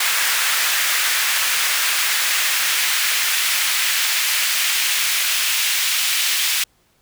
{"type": "noise with high-pass filter sweep", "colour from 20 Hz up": "pink", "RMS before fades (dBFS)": -19, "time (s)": [0, 6.64], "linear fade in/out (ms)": 5, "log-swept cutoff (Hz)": [1600, 2500], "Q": 1.2, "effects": ["pink hiss -60 dBFS RMS until 7.01 s"]}